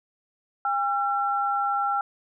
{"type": "tone pair together", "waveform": "sine", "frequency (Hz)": [806, 1355.5], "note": ["G5", "E6"], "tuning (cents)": [48, 48], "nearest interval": "major sixth", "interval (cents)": 900, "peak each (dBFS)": -25, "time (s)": [0.65, 2.01], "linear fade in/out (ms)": 2, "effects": []}